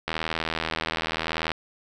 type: click train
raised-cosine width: 0.3 ms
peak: -10 dBFS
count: 117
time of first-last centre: 0.08-1.517 s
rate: 80.7 Hz
effects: none